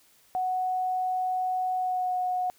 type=tone with pitch glide; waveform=sine; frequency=740 to 731.1 Hz; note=F#5 to F#5; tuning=0 to -21 cents; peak=-25 dBFS; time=0.35-2.5 s; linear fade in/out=0 ms; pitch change=-21 cents; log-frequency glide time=1.75-2.15 s; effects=white hiss -61 dBFS RMS until 2.58 s